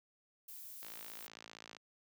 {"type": "noise", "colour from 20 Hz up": "violet", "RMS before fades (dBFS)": -50, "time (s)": [0.48, 1.27], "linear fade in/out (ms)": 5}
{"type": "click train", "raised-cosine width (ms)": 0.2, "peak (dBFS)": -32, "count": 53, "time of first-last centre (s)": [0.83, 1.767], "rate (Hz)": 55.5}
{"effects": ["high-pass 150 Hz 12 dB/octave"]}